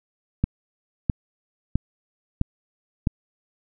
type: click train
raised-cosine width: 5 ms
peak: -7 dBFS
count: 5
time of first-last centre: 0.44-3.072 s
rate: 1.52 Hz
effects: none